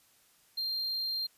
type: tone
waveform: triangle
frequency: 4186 Hz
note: C8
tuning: in tune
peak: -30 dBFS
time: 0.57-1.27 s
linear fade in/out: 10 ms
effects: white hiss -65 dBFS RMS until 1.37 s + resampled to 32000 Hz